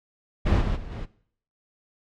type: noise with level steps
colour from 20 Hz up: brown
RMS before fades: -19 / -25 / -37 / -32 dBFS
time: 0.45-1.06 s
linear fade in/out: 20 ms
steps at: 0.6 / 0.75 / 0.9 s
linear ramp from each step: 20 ms
effects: noise-tail reverb RT60 0.6 s tail -19 dB re dry + low-pass 4000 Hz 12 dB/octave